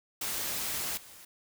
white noise with level steps, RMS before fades -34 / -51 dBFS, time 0.21-1.25 s, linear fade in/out 5 ms, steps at 0.97 s, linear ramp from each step 5 ms, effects none

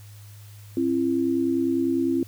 sine tone pair together, 267.4 / 337.4 Hz, C4 / E4, +38 / +40 cents, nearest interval major third, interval 402 cents, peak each -23 dBFS, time 0.77-2.23 s, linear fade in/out 2 ms, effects added 103 Hz sine -42 dBFS peak until 2.27 s + white hiss -53 dBFS RMS until 2.27 s

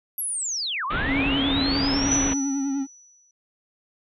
sine linear two-way sweep, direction down then up, 11710 to 987.8 to 6150 Hz, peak -25 dBFS, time 0.18-2.16 s, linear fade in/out 5 ms, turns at 0.85 s
pink low-pass noise, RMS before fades -28 dBFS, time 0.9-2.34 s, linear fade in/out 10 ms, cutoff 3800 Hz, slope 96 dB/octave
triangle tone with vibrato, 275 Hz, C#4, 14 cents flat, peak -21 dBFS, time 1.05-2.87 s, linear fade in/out 50 ms, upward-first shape triangle, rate 10 Hz, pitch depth 57 cents each way
sine tone with exponential decay, 5920 Hz, F#8, in tune, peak -19 dBFS, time 2.11-3.31 s, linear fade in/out 2 ms, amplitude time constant 260 ms
effects none

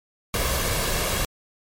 pink noise with comb filter, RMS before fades -24 dBFS, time 0.34-1.25 s, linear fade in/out 2 ms, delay 1.8 ms, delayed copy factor +0.5, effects MP3 64 kbps

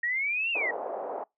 sine exponential two-way sweep, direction up then down, 1864.7 to 2812 to 1864.7 Hz, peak -26 dBFS, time 0.03-0.71 s, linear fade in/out 5 ms, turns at 0.51 s
pink band-pass noise, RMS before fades -35 dBFS, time 0.55-1.24 s, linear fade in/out 5 ms, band 470 to 810 Hz, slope 24 dB/octave
effects noise-tail reverb RT60 0.2 s tail -26 dB re dry

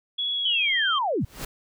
sine tone with pitch glide, 3367 to 3160 Hz, G#7 to G7, +23 to +13 cents, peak -24 dBFS, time 0.18-0.99 s, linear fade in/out 10 ms, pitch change -110 cents, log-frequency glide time 0.33-0.84 s
sine linear sweep, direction down, 3136 to 69.3 Hz, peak -22 dBFS, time 0.45-1.25 s, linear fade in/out 5 ms
pink noise with exponential growth, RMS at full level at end -30 dBFS, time 1.2-1.45 s, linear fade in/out 5 ms, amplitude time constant 54 ms
effects none

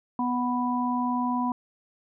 harmonic tone, 246.9 Hz, B3, in tune, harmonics 1 / 3 / 4, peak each -26 / -33 / -28 dBFS, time 0.19-1.52 s, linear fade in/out 2 ms, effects none

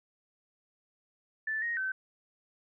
sine tone with pitch steps, 1757 / 1871 / 1535 Hz, A6 / A#6 / G6, -3 / +6 / -37 cents, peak -30 dBFS, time 1.47-1.92 s, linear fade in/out 5 ms, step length 150 ms, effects none

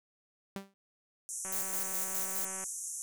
sawtooth tone with exponential decay, 196 Hz, G3, in tune, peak -31 dBFS, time 0.56-0.74 s, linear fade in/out 0 ms, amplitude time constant 37 ms
pink band-pass noise, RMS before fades -40 dBFS, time 1.29-3.02 s, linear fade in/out 0 ms, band 6000 to 11000 Hz, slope 96 dB/octave
click train, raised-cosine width 0.5 ms, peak -31 dBFS, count 227, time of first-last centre 1.45-2.639 s, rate 190 Hz
violet noise with tremolo, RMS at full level -35 dBFS, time 1.52-2.45 s, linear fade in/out 5 ms, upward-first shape square, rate 4.8 Hz, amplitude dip 50%
effects none

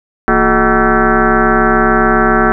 sine tone with frequency modulation, 554.4 Hz, C#5, in tune, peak -7 dBFS, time 0.28-2.52 s, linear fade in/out 0 ms, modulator 196 Hz, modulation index 5.5, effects none

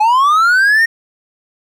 triangle linear sweep, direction up, 830.6 to 1867 Hz, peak -6 dBFS, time 0-0.86 s, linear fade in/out 10 ms, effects none

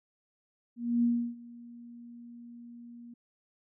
sine tone with ADSR envelope, 237.3 Hz, A#3, 31 cents sharp, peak -22 dBFS, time 0.76-3.14 s, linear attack 270 ms, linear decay 320 ms, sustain -23 dB, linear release 6 ms, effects none

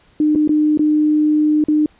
sine tone with dropouts, 303.3 Hz, D#4, 44 cents flat, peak -11 dBFS, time 0.2-1.86 s, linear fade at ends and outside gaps 2 ms, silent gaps 0.351-0.357 / 0.476-0.492 / 0.774-0.793 / 1.64-1.684 s, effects pink hiss -53 dBFS RMS until 1.99 s + resampled to 8000 Hz

